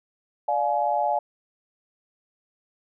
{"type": "chord", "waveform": "sine", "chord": "D diminished", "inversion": "none", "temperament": "just", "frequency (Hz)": [587.3, 704.8, 845.8], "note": ["D5", "F5", "Ab5"], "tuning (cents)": [0, 16, 31], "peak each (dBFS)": [-27, -25, -24], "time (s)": [0.48, 1.19], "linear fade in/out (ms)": 5, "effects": []}